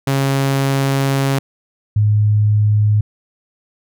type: tone pair in turn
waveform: sawtooth / sine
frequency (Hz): 136.7 / 105.4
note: C#3 / G#2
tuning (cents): -24 / +26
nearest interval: perfect fourth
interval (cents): 450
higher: first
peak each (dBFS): -10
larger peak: neither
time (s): 0.07-1.39 / 1.96-3.01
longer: first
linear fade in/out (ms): 5
effects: none